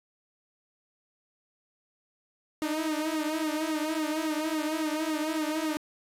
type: tone with flanger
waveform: sawtooth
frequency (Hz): 311.1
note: D#4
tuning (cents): 0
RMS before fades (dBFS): -30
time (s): 2.62-5.77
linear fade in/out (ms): 0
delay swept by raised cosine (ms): 1.2 to 5.9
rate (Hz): 3.6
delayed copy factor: -0.9
effects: resampled to 32000 Hz + 9-bit